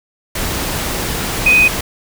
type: tone in noise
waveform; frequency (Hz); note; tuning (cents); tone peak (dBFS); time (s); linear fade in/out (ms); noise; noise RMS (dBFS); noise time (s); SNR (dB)
sine; 2500; D#7; +8; -7; 1.46-1.68; 5; pink; -20; 0.35-1.81; +10
effects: none